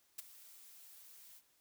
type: noise with ADSR envelope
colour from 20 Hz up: blue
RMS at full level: -41 dBFS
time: 0.18-1.42 s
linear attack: 10 ms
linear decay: 16 ms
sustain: -17 dB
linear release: 53 ms
effects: white hiss -73 dBFS RMS until 1.6 s